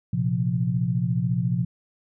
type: chord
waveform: sine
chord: Bb suspended second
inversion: none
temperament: equal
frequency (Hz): 116.54 / 130.81 / 174.61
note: Bb2 / C3 / F3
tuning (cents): 0 / 0 / 0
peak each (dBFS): -26 / -25 / -25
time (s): 0.13-1.65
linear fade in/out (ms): 5
effects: none